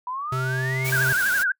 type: exponential sweep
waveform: sine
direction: up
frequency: 975 to 2306 Hz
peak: -27 dBFS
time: 0.07-0.9 s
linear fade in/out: 2 ms
type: tone with pitch glide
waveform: square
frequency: 129.9 to 131.11 Hz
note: C3 to C3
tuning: -12 to +4 cents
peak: -25 dBFS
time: 0.32-1.13 s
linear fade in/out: 5 ms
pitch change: +16 cents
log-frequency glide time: 0.62-0.71 s
type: noise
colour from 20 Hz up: white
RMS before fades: -31 dBFS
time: 0.84-1.44 s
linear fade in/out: 20 ms
type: tone with vibrato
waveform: sine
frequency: 1538 Hz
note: G6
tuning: 33 cents flat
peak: -19 dBFS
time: 0.92-1.52 s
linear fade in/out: 5 ms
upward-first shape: triangle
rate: 12 Hz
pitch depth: 140 cents each way
effects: noise-tail reverb RT60 0.1 s tail -25 dB re dry